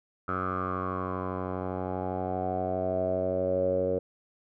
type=tone with low-pass filter sweep; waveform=10% pulse; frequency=92.5 Hz; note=F#2; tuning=in tune; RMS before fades=-30 dBFS; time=0.28-3.99 s; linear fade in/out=5 ms; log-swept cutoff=1300 to 510 Hz; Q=9; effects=none